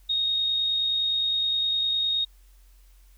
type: tone with amplitude modulation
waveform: sine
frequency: 3729 Hz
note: A#7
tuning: in tune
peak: -21 dBFS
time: 0.09-2.25 s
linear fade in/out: 10 ms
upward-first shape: sine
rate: 49.7 Hz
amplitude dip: 25%
effects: added 45 Hz sine -51 dBFS peak until 3.17 s + white hiss -64 dBFS RMS until 3.17 s